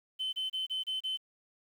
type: tone bursts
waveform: sine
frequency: 3060 Hz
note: G7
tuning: 42 cents flat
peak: -30 dBFS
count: 6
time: 0.19-1.175 s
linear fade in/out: 20 ms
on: 140 ms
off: 29 ms
effects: tanh soft clip ceiling -28 dBFS + 10-bit